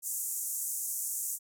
pink band-pass noise, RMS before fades -35 dBFS, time 0.02-1.39 s, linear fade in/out 50 ms, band 6700 to 15000 Hz, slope 48 dB/octave, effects none

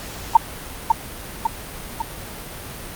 sine tone with echo, 910 Hz, A#5, 42 cents flat, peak -4 dBFS, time 0.35-0.37 s, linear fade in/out 5 ms, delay 550 ms, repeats 3, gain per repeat -5 dB, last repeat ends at 2.02 s, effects pink hiss -34 dBFS RMS until 2.95 s + Opus 48 kbps

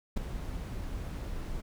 brown noise with ADSR envelope, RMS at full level -26 dBFS, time 0.16-1.62 s, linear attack 15 ms, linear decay 4 ms, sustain -11 dB, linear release 23 ms, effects none

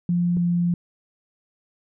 sine tone pair in turn, 174.61 / 173.75 Hz, F3 / F3, 0 / -9 cents, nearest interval unison, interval 9 cents, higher first, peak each -18 dBFS, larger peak neither, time 0.09-0.37 / 0.37-0.74 s, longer second, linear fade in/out 2 ms, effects none

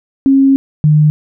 sine tone pair in turn, 271.3 / 151.65 Hz, C#4 / D#3, -37 / -44 cents, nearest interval minor seventh, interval 1007 cents, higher first, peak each -5 dBFS, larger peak neither, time 0.26-0.56 / 0.84-1.1 s, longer first, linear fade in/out 0 ms, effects none

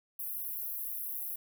pink high-pass noise, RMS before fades -38 dBFS, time 0.19-1.36 s, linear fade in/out 5 ms, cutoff 11000 Hz, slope 96 dB/octave, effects none

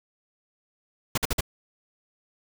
pink noise bursts, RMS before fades -24 dBFS, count 4, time 1.15-1.408 s, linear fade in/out 5 ms, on 27 ms, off 50 ms, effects none

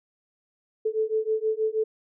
sine beating tone pair, 434.3 / 440.6 Hz, A4 / A4, -23 / +2 cents, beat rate 6.3 Hz, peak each -26 dBFS, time 0.85-1.84 s, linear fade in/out 10 ms, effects none

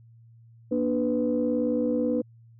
sine tone cluster, 239.1 / 297.4 / 496.7 Hz, A#3 / D4 / B4, +44 / +22 / +10 cents, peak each -26 / -27 / -26 dBFS, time 0.71-2.22 s, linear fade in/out 10 ms, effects tanh soft clip ceiling -14 dBFS + added 115 Hz sine -50 dBFS peak until 2.59 s

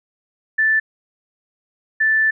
sine tone pair in turn, 1760 / 1760 Hz, A6 / A6, 0 / 0 cents, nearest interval unison, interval 0 cents, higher neither, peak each -13 dBFS, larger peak neither, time 0.58-0.8 / 2-2.31 s, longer second, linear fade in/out 10 ms, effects none

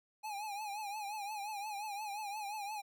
square tone with vibrato, 830.6 Hz, G#5, in tune, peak -40 dBFS, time 0.23-2.82 s, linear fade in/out 20 ms, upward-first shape triangle, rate 5.7 Hz, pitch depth 100 cents each way, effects none

